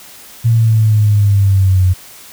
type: exponential sweep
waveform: sine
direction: down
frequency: 116.54 to 90.8 Hz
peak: -7 dBFS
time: 0.44-1.94 s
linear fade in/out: 20 ms
effects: white hiss -37 dBFS RMS until 2.32 s